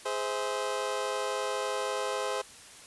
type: chord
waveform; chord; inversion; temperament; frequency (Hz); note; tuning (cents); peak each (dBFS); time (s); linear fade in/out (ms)
25% pulse; Ab augmented; none; just; 415.3 / 519.1 / 648.9; Ab4 / C5 / E5; 0 / -14 / -27; -31 / -29 / -34; 0.05-2.42; 10
effects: white hiss -50 dBFS RMS until 2.86 s + resampled to 24000 Hz